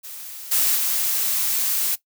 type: noise with level steps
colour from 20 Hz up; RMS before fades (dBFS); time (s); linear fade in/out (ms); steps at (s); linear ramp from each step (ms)
blue; -36 / -19 / -22; 0.03-1.96; 20; 0.51 / 0.75; 10
effects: noise-tail reverb RT60 0.1 s tail -17 dB re dry